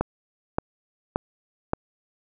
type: click train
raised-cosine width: 1 ms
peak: -8 dBFS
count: 4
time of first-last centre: 0.01-1.734 s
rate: 1.74 Hz
effects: none